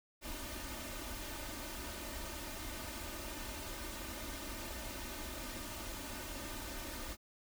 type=noise with comb filter; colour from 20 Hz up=pink; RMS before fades=-44 dBFS; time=0.21-7.17 s; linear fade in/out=50 ms; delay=3.3 ms; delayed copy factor=+0.8; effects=none